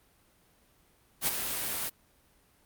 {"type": "noise with ADSR envelope", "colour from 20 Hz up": "white", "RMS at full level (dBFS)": -25, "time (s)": [1.21, 1.9], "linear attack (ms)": 68, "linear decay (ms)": 11, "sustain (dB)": -8, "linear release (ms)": 24, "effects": ["pink hiss -65 dBFS RMS until 2.65 s", "Opus 32 kbps"]}